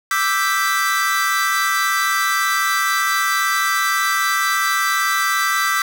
45% pulse chord, E minor seventh, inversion third, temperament equal, 1174.7 / 1318.5 / 1568 / 1975.5 Hz, D6 / E6 / G6 / B6, 0 / 0 / 0 / 0 cents, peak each -22 dBFS, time 0.11-5.82 s, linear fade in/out 2 ms, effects none

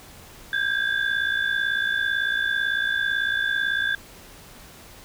sine tone cluster, 1582 / 1640 / 3491 Hz, G6 / G#6 / A7, +15 / -22 / -14 cents, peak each -24 / -25 / -31 dBFS, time 0.53-3.95 s, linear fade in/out 2 ms, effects pink hiss -46 dBFS RMS until 5.04 s

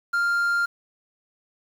triangle tone with quantisation, 1396.9 Hz, F6, in tune, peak -18 dBFS, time 0.13-0.66 s, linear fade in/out 10 ms, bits 8, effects none

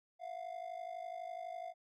triangle ring-modulated tone, 698.5 Hz, F5, in tune, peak -37 dBFS, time 0.19-1.74 s, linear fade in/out 50 ms, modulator 26 Hz, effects none

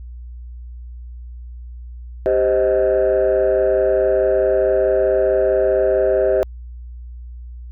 sine chord, C minor, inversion second, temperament just, 392.4 / 523.3 / 627.9 Hz, G4 / C5 / Eb5, +2 / 0 / +16 cents, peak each -16 dBFS, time 2.26-6.43 s, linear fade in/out 0 ms, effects tanh soft clip ceiling -9 dBFS + added 60 Hz sine -31 dBFS peak until 7.71 s

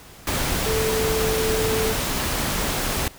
sine tone in noise, 440 Hz, A4, in tune, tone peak -22 dBFS, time 0.66-1.93 s, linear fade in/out 2 ms, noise pink, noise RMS -24 dBFS, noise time 0.27-3.08 s, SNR -1 dB, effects pink hiss -45 dBFS RMS until 3.18 s

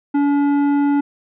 sine tone with tanh clipping, 285.5 Hz, D4, 49 cents flat, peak -15 dBFS, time 0.14-1.01 s, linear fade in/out 10 ms, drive 11 dB, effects none

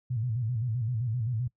sine tone with vibrato, 117.4 Hz, A#2, 13 cents sharp, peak -27 dBFS, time 0.1-1.48 s, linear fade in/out 10 ms, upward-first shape square, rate 7.7 Hz, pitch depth 120 cents each way, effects noise-tail reverb RT60 0.1 s tail -22 dB re dry

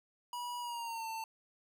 square tone with pitch glide, 970 to 894.6 Hz, B5 to A5, -31 to +28 cents, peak -39 dBFS, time 0.33-1.24 s, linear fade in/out 2 ms, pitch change -141 cents, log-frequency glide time 0.6-1.08 s, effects none

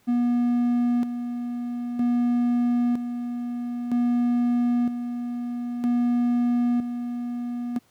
triangle tone with tremolo, 241.5 Hz, B3, 39 cents flat, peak -17 dBFS, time 0.07-7.79 s, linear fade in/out 20 ms, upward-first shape square, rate 0.52 Hz, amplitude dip 60%, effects pink hiss -62 dBFS RMS until 7.9 s + high-pass 80 Hz 12 dB/octave

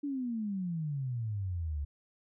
sine exponential sweep, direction down, 293.7 to 69.6 Hz, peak -32 dBFS, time 0.03-1.85 s, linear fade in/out 10 ms, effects none

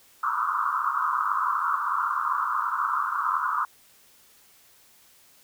pink band-pass noise, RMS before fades -26 dBFS, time 0.23-3.65 s, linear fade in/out 2 ms, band 1000 to 1400 Hz, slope 96 dB/octave, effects white hiss -57 dBFS RMS until 5.43 s

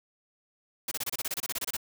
white noise bursts, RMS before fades -32 dBFS, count 15, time 0.88-1.768 s, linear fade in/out 5 ms, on 34 ms, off 27 ms, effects none

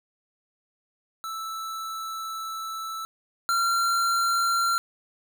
square tone pair in turn, 1318.5 / 1371.1 Hz, E6 / F6, 0 / -32 cents, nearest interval minor second, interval 68 cents, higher second, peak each -32 / -22 dBFS, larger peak second, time 1.24-3.05 / 3.49-4.78 s, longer first, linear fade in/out 0 ms, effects none

